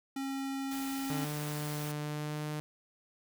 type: tone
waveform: square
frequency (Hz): 271.3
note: C#4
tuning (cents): -37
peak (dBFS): -35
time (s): 0.16-1.25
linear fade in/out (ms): 5
type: noise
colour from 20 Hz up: white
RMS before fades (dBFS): -45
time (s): 0.71-1.92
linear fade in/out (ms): 5
type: tone with pitch glide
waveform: sawtooth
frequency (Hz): 149.1 to 151.18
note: D3 to D#3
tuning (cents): +27 to -49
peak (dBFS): -31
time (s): 1.1-2.6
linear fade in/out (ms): 0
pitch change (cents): +24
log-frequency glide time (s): 2-2.47
effects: none